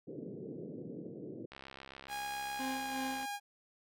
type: band-pass noise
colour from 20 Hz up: white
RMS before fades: -45 dBFS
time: 0.07-1.46 s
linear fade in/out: 10 ms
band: 120 to 480 Hz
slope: 48 dB/octave
type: click train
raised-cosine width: 0.3 ms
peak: -32 dBFS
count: 116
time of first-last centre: 1.52-3.229 s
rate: 67.3 Hz
type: tone with pitch glide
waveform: sawtooth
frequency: 822 to 814.9 Hz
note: G#5 to G#5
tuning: -18 to -33 cents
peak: -34 dBFS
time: 2.08-3.4 s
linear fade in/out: 50 ms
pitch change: -15 cents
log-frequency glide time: 2.61-3.01 s
type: tone with tremolo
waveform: 40% pulse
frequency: 262.2 Hz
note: C4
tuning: 4 cents sharp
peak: -36 dBFS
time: 2.59-3.26 s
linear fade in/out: 10 ms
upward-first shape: sine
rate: 2.8 Hz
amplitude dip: 65%
effects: none